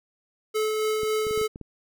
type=tone with tremolo; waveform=square; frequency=432.3 Hz; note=A4; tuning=31 cents flat; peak=-23 dBFS; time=0.54-1.48 s; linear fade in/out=20 ms; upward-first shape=sine; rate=3.7 Hz; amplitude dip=25%
type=clicks; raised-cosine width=3 ms; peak=-25 dBFS; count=7; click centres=1.033 / 1.268 / 1.31 / 1.376 / 1.414 / 1.559 / 1.613 s
effects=none